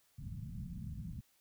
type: low-pass noise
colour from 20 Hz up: white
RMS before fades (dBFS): -44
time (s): 0.18-1.21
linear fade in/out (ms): 10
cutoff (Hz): 200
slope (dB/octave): 48
effects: white hiss -72 dBFS RMS until 1.4 s